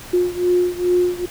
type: beating tone pair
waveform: sine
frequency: 356.2 / 358.6 Hz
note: F4 / F4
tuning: +34 / +46 cents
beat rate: 2.4 Hz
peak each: -17 / -19 dBFS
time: 0.13-1.26 s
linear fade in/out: 10 ms
effects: pink hiss -37 dBFS RMS until 1.3 s